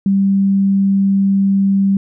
sine tone, 196 Hz, G3, in tune, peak -10 dBFS, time 0.06-1.97 s, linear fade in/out 2 ms, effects none

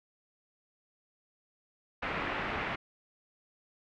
white low-pass noise, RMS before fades -35 dBFS, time 2.02-2.76 s, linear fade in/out 10 ms, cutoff 2300 Hz, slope 24 dB/octave, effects none

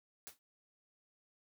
white noise with exponential decay, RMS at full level -45 dBFS, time 0.27-0.39 s, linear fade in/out 0 ms, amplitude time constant 25 ms, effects none

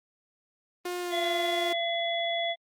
sawtooth tone with pitch glide, 356.1 to 350.8 Hz, F4 to F4, +34 to +8 cents, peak -27 dBFS, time 0.85-1.73 s, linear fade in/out 5 ms, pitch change -26 cents, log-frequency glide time 1-1.12 s
harmonic tone, 679 Hz, F5, 49 cents flat, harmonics 1 / 3 / 5, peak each -29 / -34 / -32 dBFS, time 1.1-2.56 s, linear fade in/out 50 ms
effects Opus 24 kbps

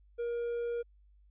triangle tone, 473.1 Hz, A#4, 26 cents sharp, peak -30 dBFS, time 0.18-0.83 s, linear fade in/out 20 ms, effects added 50 Hz sine -59 dBFS peak until 1.3 s + resampled to 8000 Hz

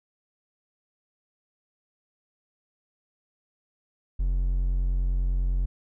triangle tone, 45 Hz, F#1, 47 cents flat, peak -20 dBFS, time 4.19-5.66 s, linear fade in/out 10 ms, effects none

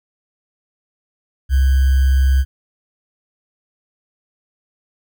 sine tone with sample-and-hold, 66.5 Hz, C2, 29 cents sharp, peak -10 dBFS, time 1.49-2.45 s, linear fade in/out 50 ms, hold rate 1575 Hz, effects none

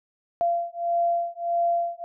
sine beating tone pair, 686 / 687.6 Hz, F5 / F5, -31 / -27 cents, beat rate 1.6 Hz, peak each -25 dBFS, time 0.41-2.04 s, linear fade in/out 0 ms, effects none

